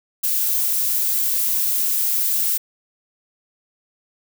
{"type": "noise", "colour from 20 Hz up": "violet", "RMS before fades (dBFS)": -20, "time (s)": [0.23, 2.58], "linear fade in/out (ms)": 10, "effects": []}